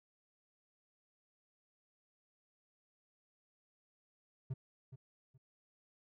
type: tone with echo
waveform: triangle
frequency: 130.81 Hz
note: C3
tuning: in tune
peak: -34 dBFS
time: 4.5-4.54 s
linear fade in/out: 10 ms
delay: 420 ms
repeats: 2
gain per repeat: -12 dB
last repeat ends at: 5.38 s
effects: none